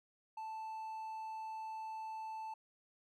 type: tone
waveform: triangle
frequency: 880 Hz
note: A5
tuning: in tune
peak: -40 dBFS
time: 0.37-2.54 s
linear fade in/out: 5 ms
effects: none